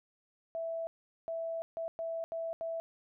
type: tone bursts at uneven times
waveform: sine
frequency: 659.3 Hz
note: E5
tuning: in tune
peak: -34 dBFS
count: 6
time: 0.55-0.87 / 1.28-1.62 / 1.77-1.88 / 1.99-2.24 / 2.32-2.53 / 2.61-2.8 s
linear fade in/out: 0 ms
effects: none